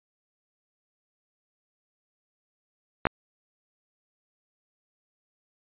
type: clicks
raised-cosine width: 0.5 ms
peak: -7 dBFS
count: 2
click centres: 3.054 / 3.069 s
effects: resampled to 8000 Hz